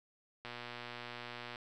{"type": "click train", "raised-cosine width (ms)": 0.3, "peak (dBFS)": -28, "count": 134, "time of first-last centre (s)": [0.45, 1.558], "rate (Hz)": 120, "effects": []}